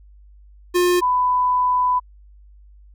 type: tone pair in turn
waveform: square / sine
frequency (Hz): 356 / 997.7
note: F4 / B5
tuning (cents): +33 / +17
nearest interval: octave + tritone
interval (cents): 1784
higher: second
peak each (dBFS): -15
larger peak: neither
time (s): 0.74-1.01 / 1.01-2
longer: second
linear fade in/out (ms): 20
effects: added 50 Hz sine -44 dBFS peak until 2.94 s